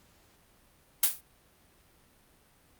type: noise with exponential decay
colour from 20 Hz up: blue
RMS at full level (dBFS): -18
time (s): 1.03-1.21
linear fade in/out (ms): 5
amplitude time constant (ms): 39
effects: pink hiss -63 dBFS RMS until 2.79 s + Opus 48 kbps